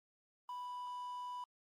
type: tone with quantisation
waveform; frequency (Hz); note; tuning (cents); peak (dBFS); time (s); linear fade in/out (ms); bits
triangle; 987.8; B5; 0; -40; 0.49-1.44; 2; 11
effects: Opus 32 kbps